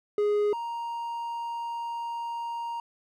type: tone pair in turn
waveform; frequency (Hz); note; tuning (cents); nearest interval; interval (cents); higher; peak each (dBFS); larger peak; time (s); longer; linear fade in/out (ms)
triangle; 415.3 / 934.9; G#4 / A#5; 0 / +5; octave + major second; 1405; second; -20 / -29; first; 0.18-0.53 / 0.53-2.8; second; 2
effects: none